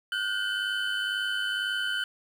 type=tone cluster; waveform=triangle; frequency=1442 / 1544 / 3029 Hz; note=F#6 / G6 / F#7; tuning=-45 / -27 / +40 cents; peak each=-30 dBFS; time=0.12-2.04 s; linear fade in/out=2 ms; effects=9-bit